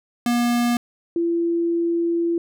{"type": "tone pair in turn", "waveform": ["square", "sine"], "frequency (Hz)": [239.5, 338.7], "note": ["A#3", "E4"], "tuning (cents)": [47, 47], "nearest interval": "tritone", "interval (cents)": 600, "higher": "second", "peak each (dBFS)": -18, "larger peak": "neither", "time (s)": [[0.26, 0.77], [1.16, 2.38]], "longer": "second", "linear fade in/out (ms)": 2, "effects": []}